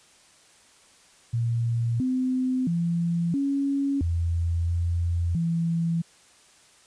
sine tone with pitch steps, 116.9 / 256.5 / 170 / 278.1 / 84.5 / 85.7 / 167 Hz, A#2 / C4 / F3 / C#4 / E2 / F2 / E3, +5 / -34 / -46 / +6 / +43 / -32 / +23 cents, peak -22 dBFS, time 1.33-6.02 s, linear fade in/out 10 ms, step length 670 ms, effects white hiss -56 dBFS RMS until 6.86 s + resampled to 22050 Hz

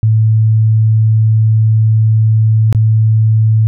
sine tone with dropouts, 110 Hz, A2, in tune, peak -6 dBFS, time 0.03-3.67 s, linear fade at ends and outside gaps 0 ms, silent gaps 2.727-2.748 s, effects none

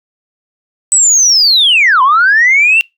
sine linear two-way sweep, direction down then up, 8080 to 992 to 2763 Hz, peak -4 dBFS, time 0.92-2.81 s, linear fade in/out 0 ms, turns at 2.02 s, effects noise-tail reverb RT60 0.2 s tail -24 dB re dry + tanh soft clip ceiling -1 dBFS

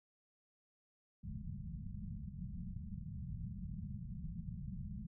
white low-pass noise, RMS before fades -45 dBFS, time 1.23-5.07 s, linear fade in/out 10 ms, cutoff 210 Hz, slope 96 dB/octave, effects none

